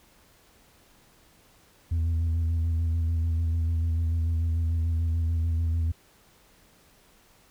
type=tone with vibrato; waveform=sine; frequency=82.41 Hz; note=E2; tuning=in tune; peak=-20 dBFS; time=1.91-5.92 s; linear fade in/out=10 ms; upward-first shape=square; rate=6.8 Hz; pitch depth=23 cents each way; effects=tanh soft clip ceiling -22 dBFS + pink hiss -59 dBFS RMS until 7.5 s